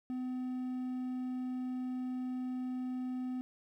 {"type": "tone", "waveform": "triangle", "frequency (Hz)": 253.6, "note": "B3", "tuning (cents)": 46, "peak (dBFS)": -33, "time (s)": [0.1, 3.41], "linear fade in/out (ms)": 0, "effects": ["12-bit"]}